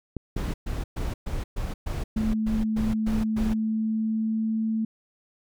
clicks, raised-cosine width 3 ms, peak -17 dBFS, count 3, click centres 0.167 / 0.366 / 0.507 s
brown noise bursts, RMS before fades -29 dBFS, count 11, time 0.36-3.54 s, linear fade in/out 10 ms, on 180 ms, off 120 ms
sine tone with pitch glide, 218.4 to 221.2 Hz, A3 to A3, -13 to +9 cents, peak -23 dBFS, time 2.16-4.85 s, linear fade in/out 5 ms, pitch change +22 cents, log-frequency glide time 3.16-4.65 s
effects none

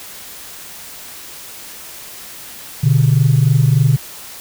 sine tone pair together, 122.54 / 145.9 Hz, B2 / D3, -13 / -11 cents, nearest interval minor third, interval 302 cents, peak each -11 dBFS, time 2.83-3.97 s, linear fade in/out 10 ms, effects tanh soft clip ceiling -3 dBFS + white hiss -34 dBFS RMS until 4.4 s

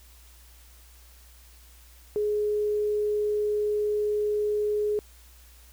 sine tone, 419.1 Hz, G#4, 16 cents sharp, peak -23 dBFS, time 2.16-4.99 s, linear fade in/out 0 ms, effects added 60 Hz sine -51 dBFS peak until 5.72 s + white hiss -56 dBFS RMS until 5.72 s

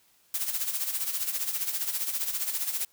blue noise with tremolo, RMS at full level -28 dBFS, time 0.34-2.85 s, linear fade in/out 2 ms, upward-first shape sine, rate 15 Hz, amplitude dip 65%, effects white hiss -64 dBFS RMS until 2.92 s

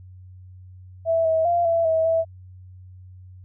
sine tone with pitch steps, 658 / 644 / 691 / 668 / 645 / 655 Hz, E5 / E5 / F5 / E5 / E5 / E5, -3 / -41 / -19 / +23 / -38 / -11 cents, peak -17 dBFS, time 1.05-2.25 s, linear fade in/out 50 ms, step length 200 ms, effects added 92 Hz sine -41 dBFS peak until 3.44 s

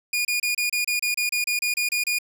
sawtooth tone bursts, 2440 Hz, D#7, 34 cents flat, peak -18 dBFS, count 14, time 0.13-2.187 s, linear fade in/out 5 ms, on 120 ms, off 29 ms, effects none

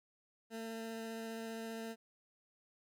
20% pulse tone with vibrato, 225.5 Hz, A3, 43 cents sharp, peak -37 dBFS, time 0.5-1.96 s, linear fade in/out 50 ms, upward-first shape sine, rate 15 Hz, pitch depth 8 cents each way, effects none

